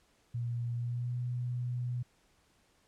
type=tone with pitch glide; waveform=sine; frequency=119 to 122.91 Hz; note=A#2 to B2; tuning=+36 to -8 cents; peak=-32 dBFS; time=0.34-2.03 s; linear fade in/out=10 ms; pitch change=+56 cents; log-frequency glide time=0.75-1.16 s; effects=pink hiss -69 dBFS RMS until 2.87 s + low-pass 10000 Hz 12 dB/octave